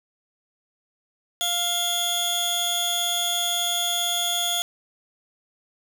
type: tone cluster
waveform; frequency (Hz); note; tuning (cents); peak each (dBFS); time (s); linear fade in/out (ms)
sawtooth; 698 / 3247 / 3452; F5 / G#7 / A7; -1 / -40 / -34; -26 / -24 / -22; 1.41-4.62; 0
effects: none